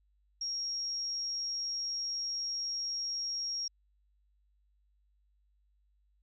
sine tone, 5588 Hz, F8, in tune, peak -33 dBFS, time 0.41-3.68 s, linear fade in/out 5 ms, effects added 50 Hz sine -68 dBFS peak until 6.22 s

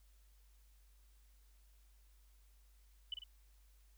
sine tone with echo, 2994 Hz, F#7, 20 cents sharp, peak -38 dBFS, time 3.12-3.14 s, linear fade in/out 2 ms, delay 49 ms, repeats 2, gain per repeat -5 dB, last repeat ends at 3.238 s, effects added 50 Hz sine -63 dBFS peak until 3.97 s + white hiss -75 dBFS RMS until 3.97 s

